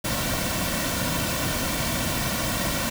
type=noise with comb filter; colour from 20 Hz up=pink; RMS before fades=-26 dBFS; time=0.04-2.9 s; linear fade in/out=10 ms; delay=2.4 ms; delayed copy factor=-0.65; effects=none